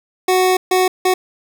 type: tone bursts at uneven times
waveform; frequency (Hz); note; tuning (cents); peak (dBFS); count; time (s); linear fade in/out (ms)
25% pulse; 370; F#4; 0; -8; 3; 0.28-0.57 / 0.71-0.88 / 1.05-1.14; 5
effects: none